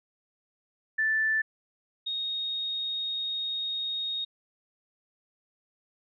sine tone pair in turn, 1760 / 3729 Hz, A6 / A#7, 0 / 0 cents, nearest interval octave + minor second, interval 1300 cents, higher second, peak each -23 / -29 dBFS, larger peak first, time 0.98-1.42 / 2.06-4.25 s, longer second, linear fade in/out 10 ms, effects none

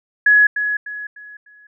sine tone with echo, 1684 Hz, G#6, 24 cents sharp, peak -8 dBFS, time 0.26-0.47 s, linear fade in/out 5 ms, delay 300 ms, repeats 4, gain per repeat -9 dB, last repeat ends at 1.67 s, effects none

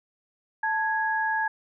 sine tone pair together, 880.5 / 1661.2 Hz, A5 / G#6, +1 / 0 cents, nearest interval major seventh, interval 1099 cents, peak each -26 dBFS, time 0.63-1.48 s, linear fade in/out 5 ms, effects none

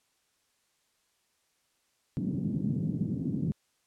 pink band-pass noise, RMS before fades -31 dBFS, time 2.17-3.52 s, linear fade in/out 0 ms, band 140 to 250 Hz, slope 24 dB/octave, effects white hiss -73 dBFS RMS until 3.86 s + low-pass 10000 Hz 12 dB/octave

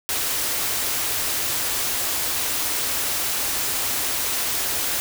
white band-stop noise, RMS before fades -24 dBFS, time 0.09-5 s, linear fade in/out 0 ms, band 150 to 220 Hz, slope 96 dB/octave, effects none

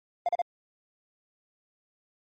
triangle tone bursts, 700 Hz, F5, 4 cents sharp, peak -20 dBFS, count 3, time 0.26-0.417 s, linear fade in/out 2 ms, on 27 ms, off 38 ms, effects tanh soft clip ceiling -17 dBFS + MP3 32 kbps

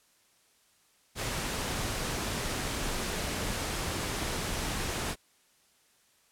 pink noise, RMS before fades -33 dBFS, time 1.15-5.16 s, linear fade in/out 50 ms, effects white hiss -66 dBFS RMS until 6.31 s + low-pass 11000 Hz 12 dB/octave

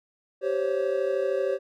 triangle tone cluster, 387.6 / 524 / 557 Hz, G4 / C5 / C#5, -20 / +2 / +8 cents, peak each -26 dBFS, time 0.41-1.59 s, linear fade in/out 50 ms, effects none

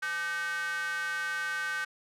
square tone with high-pass filter, 170.5 Hz, F3, 41 cents flat, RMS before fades -33 dBFS, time 0.02-1.85 s, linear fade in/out 10 ms, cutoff 1500 Hz, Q 6.2, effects low-pass 11000 Hz 12 dB/octave

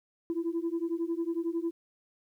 sine beating tone pair, 329.6 / 340.6 Hz, E4 / F4, 0 / -43 cents, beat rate 11 Hz, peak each -31 dBFS, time 0.3-1.71 s, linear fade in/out 0 ms, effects tanh soft clip ceiling -24 dBFS + 11-bit

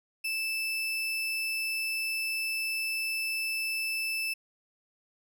35% pulse tone, 2637 Hz, E7, in tune, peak -28 dBFS, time 0.24-4.34 s, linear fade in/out 10 ms, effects none

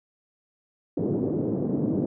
white band-pass noise, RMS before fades -26 dBFS, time 0.97-2.06 s, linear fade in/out 5 ms, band 130 to 390 Hz, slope 24 dB/octave, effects none

